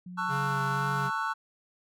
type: tone with pitch glide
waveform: sine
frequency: 180 to 187.43 Hz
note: F#3 to F#3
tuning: -47 to +23 cents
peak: -39 dBFS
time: 0.06-1.1 s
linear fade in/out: 5 ms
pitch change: +70 cents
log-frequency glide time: 0.31-0.37 s
type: chord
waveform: triangle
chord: F# minor seventh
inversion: first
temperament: just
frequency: 888 / 1110 / 1332 / 1480 Hz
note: A5 / C#6 / E6 / F#6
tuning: +16 / +2 / +18 / 0 cents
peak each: -32 dBFS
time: 0.17-1.34 s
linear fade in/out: 20 ms
type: tone with vibrato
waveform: square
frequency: 138.59 Hz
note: C#3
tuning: in tune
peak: -32 dBFS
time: 0.28-1.11 s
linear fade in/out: 50 ms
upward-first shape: sine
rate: 2 Hz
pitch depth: 20 cents each way
effects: none